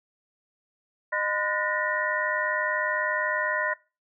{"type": "tone cluster", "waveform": "sine", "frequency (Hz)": [612, 1014, 1453, 1802, 1902], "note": ["D#5", "B5", "F#6", "A6", "A#6"], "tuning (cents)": [-29, 45, -32, 41, 34], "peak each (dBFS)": -31, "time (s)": [1.12, 3.74], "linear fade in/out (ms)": 10, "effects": ["noise-tail reverb RT60 0.3 s tail -22 dB re dry"]}